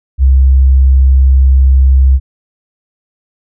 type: tone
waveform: sine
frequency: 66.2 Hz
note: C2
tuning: 21 cents sharp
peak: -3 dBFS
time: 0.18-2.2 s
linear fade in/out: 50 ms
effects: none